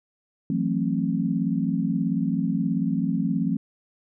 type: chord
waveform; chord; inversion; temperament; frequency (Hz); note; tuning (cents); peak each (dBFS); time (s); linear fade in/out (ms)
sine; F# half-diminished seventh; third; just; 166.5 / 185 / 222 / 266.4; E3 / F#3 / A3 / C4; +18 / 0 / +16 / +31; -27; 0.5-3.57; 2
effects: none